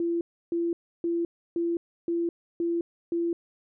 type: tone bursts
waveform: sine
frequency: 339.5 Hz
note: F4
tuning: 49 cents flat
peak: -24 dBFS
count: 7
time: 0-3.33 s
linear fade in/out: 2 ms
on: 210 ms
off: 310 ms
effects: none